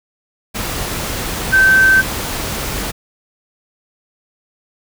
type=tone in noise; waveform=sine; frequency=1547 Hz; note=G6; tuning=23 cents flat; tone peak=-7 dBFS; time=1.52-2.02 s; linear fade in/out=20 ms; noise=pink; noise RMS=-22 dBFS; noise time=0.54-2.92 s; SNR=+12 dB; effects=none